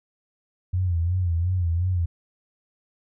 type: tone with vibrato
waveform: sine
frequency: 87.8 Hz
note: F2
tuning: 10 cents sharp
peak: -20 dBFS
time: 0.73-2.06 s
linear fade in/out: 10 ms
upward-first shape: sine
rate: 2.8 Hz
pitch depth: 98 cents each way
effects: none